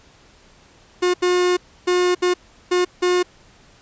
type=tone bursts at uneven times; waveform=45% pulse; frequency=359.2 Hz; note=F4; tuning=49 cents sharp; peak=-15 dBFS; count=6; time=1.02-1.14 / 1.22-1.57 / 1.87-2.15 / 2.22-2.34 / 2.71-2.85 / 3.02-3.23 s; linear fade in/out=10 ms; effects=pink hiss -51 dBFS RMS until 3.81 s + resampled to 16000 Hz